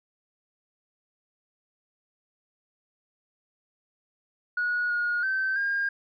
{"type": "tone with pitch steps", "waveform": "sine", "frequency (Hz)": [1455, 1438, 1546, 1613], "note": ["F#6", "F#6", "G6", "G6"], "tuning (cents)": [-29, -50, -24, 49], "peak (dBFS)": -23, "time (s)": [4.57, 5.89], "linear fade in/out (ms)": 5, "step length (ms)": 330, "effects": ["tanh soft clip ceiling -20 dBFS"]}